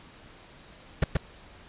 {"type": "noise with echo", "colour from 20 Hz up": "brown", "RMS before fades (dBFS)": -19, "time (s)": [1.02, 1.04], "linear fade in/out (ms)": 5, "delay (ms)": 130, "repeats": 1, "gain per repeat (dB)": -2, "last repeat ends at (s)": 1.17, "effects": ["pink hiss -51 dBFS RMS until 1.68 s", "resampled to 8000 Hz"]}